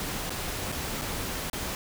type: noise with dropouts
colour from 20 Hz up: pink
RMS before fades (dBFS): -33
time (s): 0-1.75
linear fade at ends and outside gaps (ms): 1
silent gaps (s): 0.296-0.304 / 0.719-0.723 / 1.014-1.018 / 1.499-1.531
effects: none